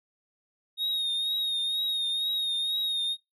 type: tone with vibrato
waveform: triangle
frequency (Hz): 3729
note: A#7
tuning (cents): 0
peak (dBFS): -25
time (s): 0.77-3.17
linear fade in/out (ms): 50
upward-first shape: triangle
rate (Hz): 2.1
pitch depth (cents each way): 49
effects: noise-tail reverb RT60 0.2 s tail -25 dB re dry